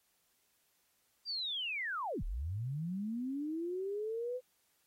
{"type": "linear two-way sweep", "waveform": "sine", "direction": "down then up", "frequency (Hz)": [4800, 30.07, 511], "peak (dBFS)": -35, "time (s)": [1.25, 4.41], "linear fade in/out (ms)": 50, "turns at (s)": 2.23, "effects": ["white hiss -75 dBFS RMS until 4.86 s", "AAC 48 kbps"]}